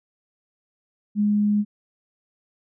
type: tone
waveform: sine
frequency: 207.7 Hz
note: G#3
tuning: in tune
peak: -17 dBFS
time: 1.15-1.65 s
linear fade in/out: 50 ms
effects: none